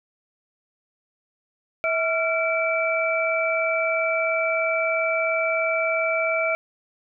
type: tone cluster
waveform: sine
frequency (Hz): 649 / 1372 / 2315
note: E5 / F6 / D7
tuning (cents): -27 / -31 / -25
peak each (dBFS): -23 / -28 / -24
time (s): 1.84-6.55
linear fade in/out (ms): 0
effects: none